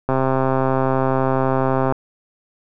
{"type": "click train", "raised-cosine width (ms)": 1, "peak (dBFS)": -5, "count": 243, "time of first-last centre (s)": [0.09, 1.923], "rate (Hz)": 132, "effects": []}